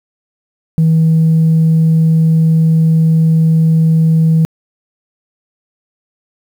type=tone; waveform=sine; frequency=161.1 Hz; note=E3; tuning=39 cents flat; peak=-5 dBFS; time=0.78-4.45 s; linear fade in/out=0 ms; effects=tanh soft clip ceiling -4 dBFS + 7-bit